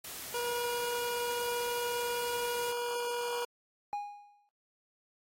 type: noise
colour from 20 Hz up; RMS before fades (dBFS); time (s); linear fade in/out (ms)
white; -43; 0.04-2.72; 5
type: tone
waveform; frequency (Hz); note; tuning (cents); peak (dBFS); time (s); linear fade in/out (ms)
25% pulse; 480.3; B4; -48; -29; 0.34-3.45; 5
type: tone with exponential decay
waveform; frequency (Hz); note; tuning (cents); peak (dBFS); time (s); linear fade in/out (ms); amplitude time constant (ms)
triangle; 821; G#5; -20; -29; 3.93-4.49; 0; 120
effects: AAC 48 kbps